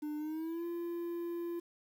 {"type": "tone with pitch glide", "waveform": "triangle", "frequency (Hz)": [300, 342.6], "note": ["D4", "F4"], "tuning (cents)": [37, -33], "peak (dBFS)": -34, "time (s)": [0.02, 1.6], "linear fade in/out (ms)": 10, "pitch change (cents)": 230, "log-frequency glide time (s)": [0.17, 0.65], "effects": ["10-bit"]}